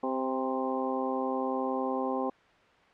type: harmonic tone with a mistuned harmonic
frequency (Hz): 130.81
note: C3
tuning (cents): 0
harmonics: 2 / 3 / 4 / 5 / 6 / 7 / 8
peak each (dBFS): -33 / -36 / -34 / -44 / -35 / -43 / -37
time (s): 0.03-2.3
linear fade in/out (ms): 5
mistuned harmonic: 6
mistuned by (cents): +22
effects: white hiss -59 dBFS RMS until 2.93 s + low-pass 2000 Hz 12 dB/octave